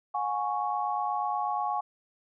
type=chord; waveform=sine; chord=F# suspended second; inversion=none; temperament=equal with one note detuned; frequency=722.3 / 830.6 / 1108.7 Hz; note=F#5 / G#5 / C#6; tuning=-42 / 0 / 0 cents; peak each=-33 / -30 / -32 dBFS; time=0.14-1.81 s; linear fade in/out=10 ms; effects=none